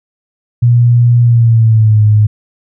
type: tone with pitch glide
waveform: sine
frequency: 120 to 106.29 Hz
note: B2 to G#2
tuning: -49 to +41 cents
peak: -4 dBFS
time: 0.62-2.27 s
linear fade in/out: 10 ms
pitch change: -210 cents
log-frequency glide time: 1.22-2.02 s
effects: none